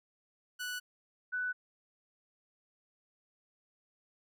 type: tone pair in turn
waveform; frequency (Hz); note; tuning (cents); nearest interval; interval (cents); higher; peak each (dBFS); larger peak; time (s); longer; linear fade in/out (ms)
sawtooth / sine; 1480 / 1491.2; F#6 / F#6; 0 / +13; unison; 13; second; -33 / -32; second; 0.59-0.8 / 1.32-1.53; neither; 20
effects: none